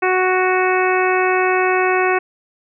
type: harmonic tone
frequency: 370 Hz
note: F#4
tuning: in tune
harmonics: 1 / 2 / 3 / 4 / 5 / 6 / 7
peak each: -17 / -20 / -22 / -23 / -24 / -25 / -25 dBFS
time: 0.02-2.19 s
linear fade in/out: 10 ms
effects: none